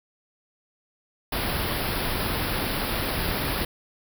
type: band-stop noise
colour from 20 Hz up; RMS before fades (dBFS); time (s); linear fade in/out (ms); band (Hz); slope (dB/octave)
pink; -27; 1.32-3.65; 5; 5200 to 10000; 96
effects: none